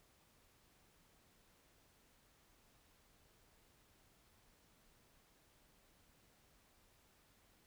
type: silence
effects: pink hiss -71 dBFS RMS until 7.66 s